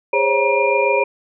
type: tone cluster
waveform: sine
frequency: 409.4 / 527 / 554 / 951 / 2402 Hz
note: G#4 / C5 / C#5 / A#5 / D7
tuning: -25 / +12 / -1 / +34 / +38 cents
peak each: -20 dBFS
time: 0.13-1.04 s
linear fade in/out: 5 ms
effects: none